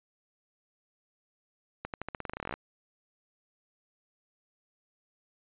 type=accelerating click train; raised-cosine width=0.5 ms; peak=-20 dBFS; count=18; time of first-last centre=1.85-2.54 s; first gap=88 ms; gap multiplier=0.89; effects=resampled to 8000 Hz